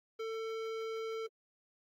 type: tone with hard clipping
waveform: sine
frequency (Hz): 446.8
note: A4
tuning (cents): +27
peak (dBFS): -39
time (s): 0.19-1.27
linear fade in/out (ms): 10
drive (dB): 16
effects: AAC 64 kbps